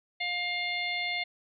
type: harmonic tone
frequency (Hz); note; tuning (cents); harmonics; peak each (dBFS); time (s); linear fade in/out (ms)
707; F5; +21; 1 / 3 / 4 / 5 / 6; -38 / -31 / -41 / -37 / -40; 0.2-1.24; 10
effects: none